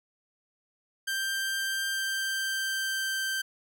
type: tone with pitch glide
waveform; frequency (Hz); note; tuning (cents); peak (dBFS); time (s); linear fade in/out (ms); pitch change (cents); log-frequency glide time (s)
sawtooth; 1576 to 1561.5; G6 to G6; +9 to -7; -25; 1.07-3.42; 10; -16; 1.77-3.22
effects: none